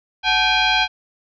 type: tone with frequency modulation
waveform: sine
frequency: 860 Hz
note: A5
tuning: 40 cents flat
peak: -14 dBFS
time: 0.23-0.88 s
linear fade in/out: 50 ms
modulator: 803 Hz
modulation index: 4
effects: none